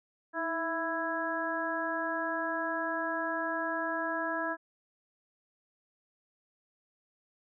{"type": "harmonic tone with a mistuned harmonic", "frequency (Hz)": 330.6, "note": "E4", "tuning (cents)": 5, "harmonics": [1, 2, 3, 4, 5], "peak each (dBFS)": [-38, -36, -37, -39, -35], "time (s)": [0.33, 4.57], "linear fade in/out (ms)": 50, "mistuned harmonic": 1, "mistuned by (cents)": -52, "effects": []}